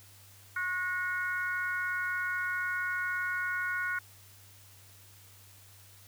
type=harmonic tone with a mistuned harmonic; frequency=363.6 Hz; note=F#4; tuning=30 cents flat; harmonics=3 / 4 / 5 / 6; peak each=-40 / -31 / -40 / -42 dBFS; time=0.56-3.99 s; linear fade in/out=5 ms; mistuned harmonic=5; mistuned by=+37 cents; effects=added 98 Hz sine -57 dBFS peak until 6.07 s + white hiss -57 dBFS RMS until 6.07 s